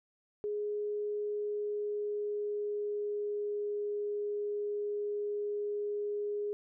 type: tone with pitch glide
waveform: sine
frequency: 416.5 to 413.4 Hz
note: G#4 to G#4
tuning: +5 to -8 cents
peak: -32 dBFS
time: 0.44-6.53 s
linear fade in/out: 0 ms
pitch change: -13 cents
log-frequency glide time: 1.21-3.84 s
effects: none